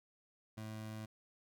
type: tone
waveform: 25% pulse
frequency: 109 Hz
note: A2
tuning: 16 cents flat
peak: -40 dBFS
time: 0.57-1.06 s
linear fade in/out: 10 ms
effects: none